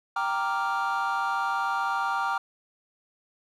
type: chord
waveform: triangle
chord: G minor seventh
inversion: none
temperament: equal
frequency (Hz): 784 / 932.3 / 1174.7 / 1396.9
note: G5 / Bb5 / D6 / F6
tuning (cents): 0 / 0 / 0 / 0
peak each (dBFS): -28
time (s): 0.16-2.38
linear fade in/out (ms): 5
effects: tanh soft clip ceiling -17 dBFS